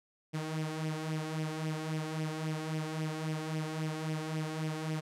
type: tone with flanger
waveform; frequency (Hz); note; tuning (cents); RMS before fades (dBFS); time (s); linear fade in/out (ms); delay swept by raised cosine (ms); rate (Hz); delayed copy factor
sawtooth; 156.8; D#3; +14; -36; 0.33-5.01; 20; 0.35 to 2.75; 3.7; +0.6
effects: low-pass 10000 Hz 12 dB/octave